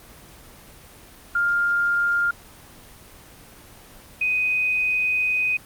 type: tone pair in turn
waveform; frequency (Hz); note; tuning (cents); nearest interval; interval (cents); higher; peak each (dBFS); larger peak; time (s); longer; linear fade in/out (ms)
sine; 1403 / 2500; F6 / D#7; +8 / +8; minor seventh; 1000; second; -18 / -19; first; 1.35-2.31 / 4.21-5.57; second; 5
effects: pink hiss -46 dBFS RMS until 5.65 s + Opus 24 kbps